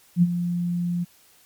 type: tone with ADSR envelope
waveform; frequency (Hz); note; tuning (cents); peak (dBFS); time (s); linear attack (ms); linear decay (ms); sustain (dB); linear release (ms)
sine; 174.61; F3; 0; -11; 0.16-1.05; 63; 38; -11; 21
effects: white hiss -56 dBFS RMS until 1.45 s + MP3 96 kbps